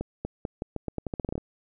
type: accelerating click train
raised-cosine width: 2 ms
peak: -17 dBFS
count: 15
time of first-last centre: 0.01-1.379 s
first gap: 240 ms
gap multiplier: 0.84
effects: none